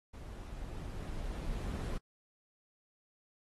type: noise with level ramp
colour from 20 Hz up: brown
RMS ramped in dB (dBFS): -46 to -36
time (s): 0.13-1.98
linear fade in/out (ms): 10
effects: AAC 32 kbps